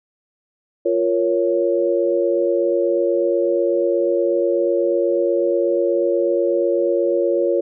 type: chord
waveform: sine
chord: Bb minor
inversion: second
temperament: equal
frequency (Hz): 349.2 / 466.2 / 554.4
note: F4 / Bb4 / Db5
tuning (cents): 0 / 0 / 0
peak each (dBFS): -19 / -21 / -19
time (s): 0.85-7.61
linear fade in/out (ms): 10
effects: none